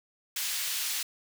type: high-pass noise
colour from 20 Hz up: pink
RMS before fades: -32 dBFS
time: 0.36-1.03 s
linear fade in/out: 5 ms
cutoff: 2700 Hz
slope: 12 dB/octave
effects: none